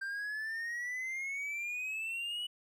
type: exponential sweep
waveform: triangle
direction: up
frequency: 1571 to 2960 Hz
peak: -34 dBFS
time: 0.01-2.47 s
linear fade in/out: 10 ms
effects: none